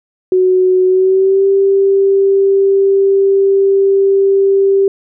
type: tone with pitch glide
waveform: sine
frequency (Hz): 370 to 392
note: F#4 to G4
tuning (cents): 0 to 0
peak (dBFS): -7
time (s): 0.32-4.88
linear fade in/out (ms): 2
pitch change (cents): +100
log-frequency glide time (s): 0.86-1.46
effects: none